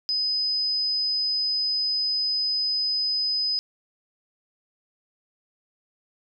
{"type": "tone", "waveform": "sine", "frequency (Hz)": 5020, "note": "D#8", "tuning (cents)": 15, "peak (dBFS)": -22, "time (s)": [0.09, 3.59], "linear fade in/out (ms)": 0, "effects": []}